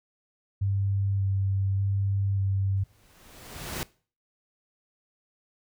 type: tone with vibrato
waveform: sine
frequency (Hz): 98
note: G2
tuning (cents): 0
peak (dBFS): -23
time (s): 0.61-2.84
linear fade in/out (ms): 10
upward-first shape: square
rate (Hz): 0.85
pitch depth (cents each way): 12
type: noise with exponential growth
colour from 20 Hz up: pink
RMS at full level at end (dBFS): -31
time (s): 2.77-3.83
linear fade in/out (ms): 0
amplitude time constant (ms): 230
effects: noise-tail reverb RT60 0.4 s tail -21 dB re dry